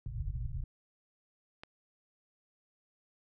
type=low-pass noise; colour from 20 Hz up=pink; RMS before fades=-37 dBFS; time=0.06-0.64 s; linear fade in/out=2 ms; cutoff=140 Hz; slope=96 dB/octave
type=click; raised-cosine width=0.3 ms; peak=-29 dBFS; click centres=1.635 s
effects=none